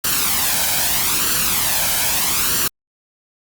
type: noise with flanger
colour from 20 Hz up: white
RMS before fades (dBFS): -18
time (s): 0.04-2.68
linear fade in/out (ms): 5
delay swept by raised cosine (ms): 0.68 to 1.3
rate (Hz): 0.79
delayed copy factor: +0.55
effects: Opus 48 kbps